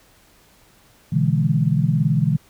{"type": "chord", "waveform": "sine", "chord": "E dominant seventh", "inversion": "second", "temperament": "equal", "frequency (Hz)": [123.47, 146.83, 164.81, 207.7], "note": ["B2", "D3", "E3", "G#3"], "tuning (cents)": [0, 0, 0, 0], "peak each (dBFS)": [-22, -19, -20, -25], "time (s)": [1.12, 2.37], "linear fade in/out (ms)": 10, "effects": ["pink hiss -54 dBFS RMS until 2.49 s"]}